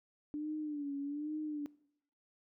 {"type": "tone with vibrato", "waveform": "sine", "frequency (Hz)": 293.7, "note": "D4", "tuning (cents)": 0, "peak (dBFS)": -36, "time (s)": [0.34, 1.66], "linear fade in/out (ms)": 0, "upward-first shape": "sine", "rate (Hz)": 1.2, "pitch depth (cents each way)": 81, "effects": ["noise-tail reverb RT60 0.7 s tail -21 dB re dry"]}